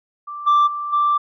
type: tone with level steps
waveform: sine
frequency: 1174.7 Hz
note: D6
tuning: in tune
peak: -28 / -9 / -23 / -13 dBFS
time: 0.27-1.18 s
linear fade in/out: 10 ms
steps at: 0.46 / 0.66 / 0.92 s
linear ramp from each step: 20 ms
effects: tanh soft clip ceiling -10 dBFS